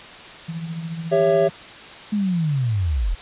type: tone with tremolo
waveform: sine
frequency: 164.6 Hz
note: E3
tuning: 2 cents flat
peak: -24 dBFS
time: 0.48-1.5 s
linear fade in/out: 10 ms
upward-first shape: triangle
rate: 14 Hz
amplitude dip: 60%
type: chord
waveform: triangle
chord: C# diminished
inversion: second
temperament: just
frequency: 399.1 / 554.4 / 665.2 Hz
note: G4 / C#5 / E5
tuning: +31 / 0 / +16 cents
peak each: -17 dBFS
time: 1.11-1.49 s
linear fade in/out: 20 ms
type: linear sweep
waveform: sine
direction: down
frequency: 214.7 to 35.47 Hz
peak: -18 dBFS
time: 2.12-3.15 s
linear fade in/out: 10 ms
effects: white hiss -39 dBFS RMS until 3.21 s + resampled to 8000 Hz